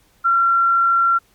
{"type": "tone", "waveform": "sine", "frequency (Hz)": 1367, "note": "F6", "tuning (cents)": -37, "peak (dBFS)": -12, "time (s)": [0.24, 1.19], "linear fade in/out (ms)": 20, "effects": ["pink hiss -57 dBFS RMS until 1.34 s", "MP3 96 kbps"]}